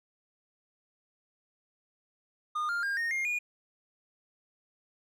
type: tone with pitch steps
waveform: triangle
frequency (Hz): 1220 / 1401.4 / 1609.8 / 1849.2 / 2124 / 2440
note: D#6 / F6 / G6 / A#6 / C7 / D#7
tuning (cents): -34 / +6 / +46 / -14 / +25 / -34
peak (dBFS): -27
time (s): 2.55-3.39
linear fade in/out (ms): 10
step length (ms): 140
effects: none